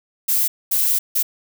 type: noise bursts at uneven times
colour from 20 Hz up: violet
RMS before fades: -18 dBFS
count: 3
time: 0.28-0.48 / 0.71-0.99 / 1.15-1.23 s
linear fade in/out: 10 ms
effects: none